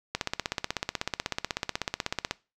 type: click train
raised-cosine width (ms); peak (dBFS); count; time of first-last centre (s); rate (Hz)
0.2; -10; 36; 0.15-2.31; 16.2
effects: noise-tail reverb RT60 0.3 s tail -21 dB re dry